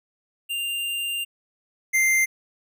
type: tone pair in turn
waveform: square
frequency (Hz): 2791 / 2091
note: F7 / C7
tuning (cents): -2 / -2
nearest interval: perfect fourth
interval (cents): 500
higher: first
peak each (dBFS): -26 / -18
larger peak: second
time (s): 0.49-1.25 / 1.93-2.26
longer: first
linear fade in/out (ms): 20
effects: none